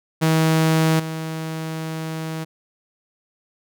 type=tone with level steps; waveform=sawtooth; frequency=160 Hz; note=D#3; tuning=49 cents sharp; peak=-11 / -22 dBFS; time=0.21-2.45 s; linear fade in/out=20 ms; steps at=0.99 s; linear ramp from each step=10 ms; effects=none